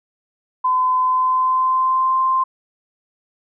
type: tone with pitch glide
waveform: sine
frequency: 1019 to 1045.8 Hz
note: C6 to C6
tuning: -46 to -1 cents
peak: -14 dBFS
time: 0.64-2.44 s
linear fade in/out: 10 ms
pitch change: +45 cents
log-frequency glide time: 0.98-2.18 s
effects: none